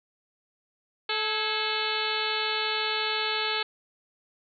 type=harmonic tone with a mistuned harmonic; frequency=434.3 Hz; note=A4; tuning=23 cents flat; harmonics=1 / 2 / 3 / 4 / 5 / 6 / 7 / 8 / 9 / 10; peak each=-35 / -35 / -35 / -35 / -35 / -35 / -35 / -35 / -35 / -35 dBFS; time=1.09-3.63 s; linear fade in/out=5 ms; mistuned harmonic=4; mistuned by=-77 cents; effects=none